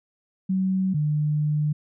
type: tone pair in turn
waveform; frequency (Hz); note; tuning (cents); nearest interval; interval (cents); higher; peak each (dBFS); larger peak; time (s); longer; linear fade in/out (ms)
sine; 188.8 / 150.02; F#3 / D3; +35 / +37; major third; 398; first; -20; neither; 0.49-0.94 / 0.94-1.73; second; 10
effects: none